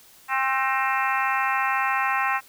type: harmonic tone with a mistuned harmonic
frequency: 266 Hz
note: C4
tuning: 29 cents sharp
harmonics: 3 / 4 / 5 / 6 / 7 / 8 / 9 / 10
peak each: -27 / -26 / -29 / -31 / -28 / -35 / -34 / -32 dBFS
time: 0.28-2.41 s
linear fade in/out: 50 ms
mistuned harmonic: 6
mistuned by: -46 cents
effects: white hiss -52 dBFS RMS until 2.48 s